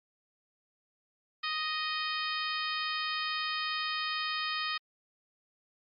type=harmonic tone; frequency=622.3 Hz; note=D#5; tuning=in tune; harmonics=2 / 3 / 4 / 5 / 6 / 7 / 8; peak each=-36 / -38 / -39 / -40 / -41 / -41 / -42 dBFS; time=1.43-4.78 s; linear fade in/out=10 ms; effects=Opus 48 kbps